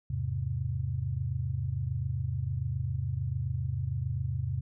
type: chord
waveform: sine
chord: E augmented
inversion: none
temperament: equal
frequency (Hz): 82.41 / 103.83 / 130.81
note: E2 / G#2 / B#2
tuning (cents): 0 / 0 / 0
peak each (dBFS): -35 / -34 / -32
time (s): 0.1-4.61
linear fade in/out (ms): 5
effects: none